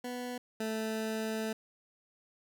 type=tone pair in turn; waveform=20% pulse; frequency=246.9 / 219.9 Hz; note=B3 / A3; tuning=0 / -1 cents; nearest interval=major second; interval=201 cents; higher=first; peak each=-32 / -28 dBFS; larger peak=second; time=0.04-0.38 / 0.6-1.53 s; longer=second; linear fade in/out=5 ms; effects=none